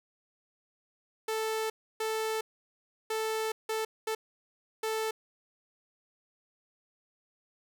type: tone bursts at uneven times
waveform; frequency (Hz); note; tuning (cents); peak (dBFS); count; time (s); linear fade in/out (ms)
sawtooth; 440; A4; 0; -26; 6; 1.28-1.7 / 2-2.41 / 3.1-3.52 / 3.69-3.85 / 4.07-4.15 / 4.83-5.11; 5
effects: none